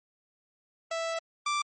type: tone pair in turn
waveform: sawtooth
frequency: 659.3 / 1174.7 Hz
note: E5 / D6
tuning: 0 / 0 cents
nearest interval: minor seventh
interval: 1000 cents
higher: second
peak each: -26 / -23 dBFS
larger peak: second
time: 0.91-1.19 / 1.46-1.62 s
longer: first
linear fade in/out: 5 ms
effects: MP3 32 kbps